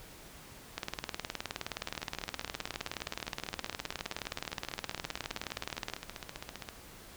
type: two click trains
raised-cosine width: 0.2 ms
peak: -22 / -17 dBFS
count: 75 / 100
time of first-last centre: 1.82-6.688 / 0.78-5.936 s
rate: 15.2 / 19.2 Hz
effects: pink hiss -52 dBFS RMS until 7.16 s